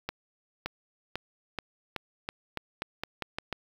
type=accelerating click train; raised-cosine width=0.3 ms; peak=-16 dBFS; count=12; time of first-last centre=0.09-3.527 s; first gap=570 ms; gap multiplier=0.87; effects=7-bit